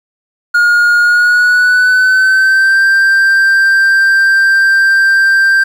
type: tone with pitch glide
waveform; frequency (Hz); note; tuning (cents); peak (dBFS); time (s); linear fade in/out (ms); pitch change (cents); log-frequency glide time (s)
triangle; 1429 to 1576.4; F6 to G6; +39 to +9; -4; 0.54-5.64; 10; +170; 1-2.82
effects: 7-bit